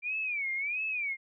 sine tone with vibrato, 2349 Hz, D7, in tune, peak -30 dBFS, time 0.02-1.17 s, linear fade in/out 50 ms, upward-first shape sine, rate 1.5 Hz, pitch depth 180 cents each way, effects none

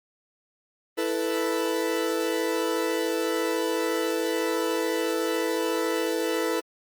40% pulse chord, E suspended fourth, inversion none, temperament equal, 329.6 / 440 / 493.9 Hz, E4 / A4 / B4, 0 / 0 / 0 cents, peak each -28 dBFS, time 0.97-6.61 s, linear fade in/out 20 ms, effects Opus 32 kbps

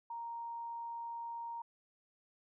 sine tone, 932.3 Hz, A#5, in tune, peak -40 dBFS, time 0.1-1.62 s, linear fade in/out 5 ms, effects none

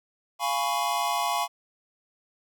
square chord, C# dominant seventh, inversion first, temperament equal, 698.5 / 830.6 / 987.8 / 1108.7 Hz, E#5 / G#5 / B5 / C#6, 0 / 0 / 0 / 0 cents, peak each -31 dBFS, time 0.39-1.48 s, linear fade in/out 50 ms, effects none

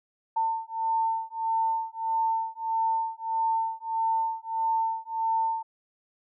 sine beating tone pair, 898 / 899.6 Hz, A5 / A5, +35 / +38 cents, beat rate 1.6 Hz, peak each -28 dBFS, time 0.36-5.63 s, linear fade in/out 10 ms, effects none

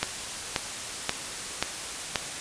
click train, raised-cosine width 0.2 ms, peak -6 dBFS, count 5, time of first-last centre 0.03-2.158 s, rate 1.88 Hz, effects white hiss -35 dBFS RMS until 2.4 s + resampled to 22050 Hz

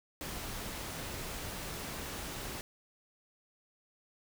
pink noise, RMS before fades -41 dBFS, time 0.21-2.61 s, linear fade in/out 0 ms, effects none

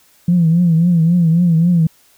sine tone with vibrato, 169.1 Hz, E3, 44 cents sharp, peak -8 dBFS, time 0.28-1.87 s, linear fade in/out 5 ms, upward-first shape triangle, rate 3.7 Hz, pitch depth 110 cents each way, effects tanh soft clip ceiling -4 dBFS + white hiss -52 dBFS RMS until 2.17 s

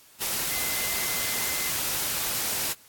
sine tone in noise, 2060 Hz, C7, 28 cents flat, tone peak -36 dBFS, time 0.5-1.71 s, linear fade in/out 20 ms, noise white, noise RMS -28 dBFS, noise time 0.2-2.74 s, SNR -11 dB, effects white hiss -54 dBFS RMS until 2.88 s + AAC 64 kbps

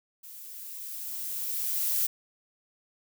violet noise with level ramp, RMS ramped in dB -46 to -26 dBFS, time 0.23-2.07 s, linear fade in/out 10 ms, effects none

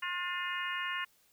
harmonic tone with a mistuned harmonic, 356.9 Hz, F4, 38 cents sharp, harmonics 3 / 4 / 5 / 6 / 7 / 8, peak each -39 / -41 / -38 / -43 / -44 / -41 dBFS, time 0.02-1.05 s, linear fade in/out 10 ms, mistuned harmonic 6, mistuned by -42 cents, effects white hiss -68 dBFS RMS until 1.32 s

